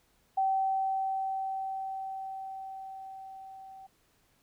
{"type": "tone with level ramp", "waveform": "sine", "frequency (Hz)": 770, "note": "G5", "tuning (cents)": -31, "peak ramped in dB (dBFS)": [-24, -46], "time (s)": [0.37, 3.87], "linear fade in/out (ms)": 10, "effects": ["pink hiss -69 dBFS RMS until 4.42 s"]}